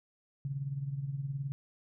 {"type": "tone with tremolo", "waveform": "sine", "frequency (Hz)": 138.59, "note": "C#3", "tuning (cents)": 0, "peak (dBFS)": -30, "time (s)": [0.45, 1.52], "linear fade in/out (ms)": 0, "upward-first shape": "triangle", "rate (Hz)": 19, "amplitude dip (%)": 75, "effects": []}